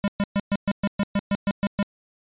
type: tone bursts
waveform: square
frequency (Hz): 201.4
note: G3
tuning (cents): +47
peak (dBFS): -20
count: 12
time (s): 0.04-1.828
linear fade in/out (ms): 0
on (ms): 39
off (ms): 120
effects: resampled to 8000 Hz